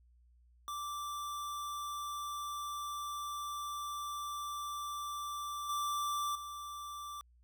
square tone with level steps, 1172 Hz, D6, 4 cents flat, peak -39 / -34 / -43 dBFS, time 0.68-7.21 s, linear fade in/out 0 ms, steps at 5.69 / 6.35 s, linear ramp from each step 5 ms, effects added 60 Hz sine -62 dBFS peak until 7.43 s

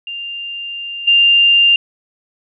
sine tone with level steps, 2794 Hz, F7, in tune, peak -23 / -7 dBFS, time 0.07-1.76 s, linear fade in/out 2 ms, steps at 1.07 s, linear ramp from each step 10 ms, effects none

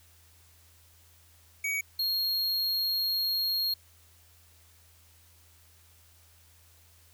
square tone pair in turn, 2258 / 4263 Hz, C#7 / C8, +31 / +32 cents, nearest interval major seventh, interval 1101 cents, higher second, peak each -29 / -27 dBFS, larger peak second, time 1.64-1.81 / 1.99-3.74 s, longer second, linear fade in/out 5 ms, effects added 83 Hz sine -60 dBFS peak until 7.13 s + white hiss -61 dBFS RMS until 7.13 s

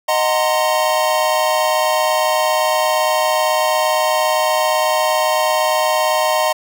square chord, C half-diminished seventh, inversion first, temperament equal with one note detuned, 622.3 / 740 / 917.4 / 1046.5 Hz, Eb5 / Gb5 / Bb5 / C6, 0 / 0 / -28 / 0 cents, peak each -18 / -22 / -21 / -22 dBFS, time 0.08-6.53 s, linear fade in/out 10 ms, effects none

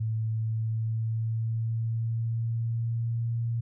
sine tone with pitch glide, 110.9 to 116.35 Hz, A2 to A#2, +14 to -3 cents, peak -26 dBFS, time 0-3.61 s, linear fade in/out 10 ms, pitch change +83 cents, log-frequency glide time 0.33-3.34 s, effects none

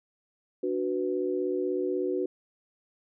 sine chord, B minor, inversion first, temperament equal, 293.7 / 370 / 493.9 Hz, D4 / F#4 / B4, 0 / 0 / 0 cents, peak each -33 / -28 / -33 dBFS, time 0.63-2.26 s, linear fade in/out 5 ms, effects none

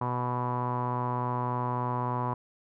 sawtooth tone with low-pass filter, 123.47 Hz, B2, in tune, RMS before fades -30 dBFS, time 0.01-2.34 s, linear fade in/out 5 ms, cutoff 1000 Hz, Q 7.8, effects none

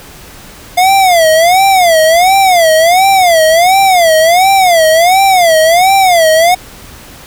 square tone with vibrato, 703 Hz, F5, 11 cents sharp, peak -5 dBFS, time 0.77-6.55 s, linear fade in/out 10 ms, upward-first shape sine, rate 1.4 Hz, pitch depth 190 cents each way, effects pink hiss -33 dBFS RMS until 7.26 s

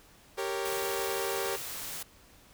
sawtooth chord, G diminished, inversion none, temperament equal with one note detuned, 392 / 464.6 / 554.4 Hz, G4 / Bb4 / Db5, 0 / -6 / 0 cents, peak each -30 / -32 / -34 dBFS, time 0.37-1.57 s, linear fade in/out 20 ms
white noise, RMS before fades -39 dBFS, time 0.65-2.03 s, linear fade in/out 5 ms
effects pink hiss -58 dBFS RMS until 2.53 s

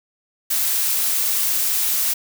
blue noise, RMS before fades -20 dBFS, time 0.5-2.14 s, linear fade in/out 10 ms, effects none

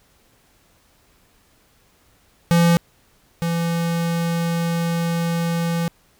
square tone pair in turn, 170 / 168.44 Hz, F3 / E3, -46 / +38 cents, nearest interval unison, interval 16 cents, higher first, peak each -13 / -20 dBFS, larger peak first, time 2.51-2.77 / 3.42-5.88 s, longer second, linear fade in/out 0 ms, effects pink hiss -58 dBFS RMS until 6.19 s

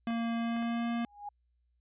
square tone with pitch glide, 231.2 to 234.4 Hz, A#3 to A#3, -14 to +10 cents, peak -31 dBFS, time 0.07-1.05 s, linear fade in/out 2 ms, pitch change +24 cents, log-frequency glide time 0.36-0.88 s
clicks, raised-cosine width 0.5 ms, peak -33 dBFS, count 3, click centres 0.105 / 0.565 / 0.626 s
sine tone with exponential growth, 821 Hz, G#5, 20 cents flat, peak -35 dBFS, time 1-1.29 s, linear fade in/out 5 ms, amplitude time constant 62 ms
effects added 60 Hz sine -70 dBFS peak until 1.8 s + resampled to 8000 Hz

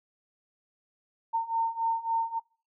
sine beating tone pair, 909 / 912.6 Hz, A#5 / A#5, -44 / -37 cents, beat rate 3.6 Hz, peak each -30 / -28 dBFS, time 1.33-2.4 s, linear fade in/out 20 ms, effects noise-tail reverb RT60 0.4 s tail -25 dB re dry

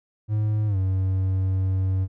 triangle tone with pitch glide, 106.8 to 94.6 Hz, G#2 to F#2, +49 to +39 cents, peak -18 dBFS, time 0.28-2.08 s, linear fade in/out 50 ms, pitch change -210 cents, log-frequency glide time 0.67-0.77 s, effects none

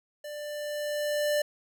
square tone with level ramp, 592 Hz, D5, 14 cents sharp, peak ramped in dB -38 to -24 dBFS, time 0.24-1.42 s, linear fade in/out 5 ms, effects none

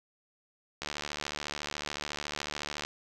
click train, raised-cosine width 0.2 ms, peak -17 dBFS, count 151, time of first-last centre 0.82-2.85 s, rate 73.9 Hz, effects none

